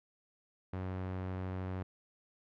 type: tone with low-pass filter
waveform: sawtooth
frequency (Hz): 93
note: F#2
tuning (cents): +9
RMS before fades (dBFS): -39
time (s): 0.73-1.83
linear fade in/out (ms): 5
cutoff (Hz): 1800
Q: 0.68
effects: none